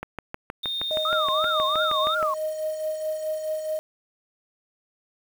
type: click train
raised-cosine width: 0.5 ms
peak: -16 dBFS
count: 15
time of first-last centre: 0.03-2.228 s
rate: 6.37 Hz
type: tone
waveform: sine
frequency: 3662 Hz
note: A#7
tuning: 32 cents flat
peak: -26 dBFS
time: 0.63-2.15 s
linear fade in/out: 10 ms
type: tone with tremolo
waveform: sine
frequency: 622.3 Hz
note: D#5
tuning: in tune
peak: -23 dBFS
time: 0.91-3.79 s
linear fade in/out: 0 ms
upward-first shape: triangle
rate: 4.7 Hz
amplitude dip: 60%
type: tone with vibrato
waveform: sine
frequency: 1222 Hz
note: D#6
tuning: 32 cents flat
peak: -23 dBFS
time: 1.05-2.34 s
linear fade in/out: 2 ms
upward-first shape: triangle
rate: 2.9 Hz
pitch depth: 280 cents each way
effects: 7-bit